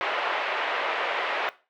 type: band-pass noise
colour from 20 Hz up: pink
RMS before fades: -28 dBFS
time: 0.01-1.49 s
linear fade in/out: 0 ms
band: 520 to 2900 Hz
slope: 24 dB/octave
effects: noise-tail reverb RT60 0.3 s tail -17 dB re dry